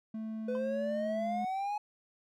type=tone with pitch glide; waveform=triangle; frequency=220 to 210.9 Hz; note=A3 to G#3; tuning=0 to +27 cents; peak=-34 dBFS; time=0.14-1.45 s; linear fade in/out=5 ms; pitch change=-73 cents; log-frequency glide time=1.08-1.29 s
type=exponential sweep; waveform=triangle; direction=up; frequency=496.1 to 845 Hz; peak=-30 dBFS; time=0.48-1.78 s; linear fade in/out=5 ms
type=tone with exponential decay; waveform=triangle; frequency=1023 Hz; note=C6; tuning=39 cents flat; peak=-38 dBFS; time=0.55-0.62 s; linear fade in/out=1 ms; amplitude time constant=15 ms
effects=none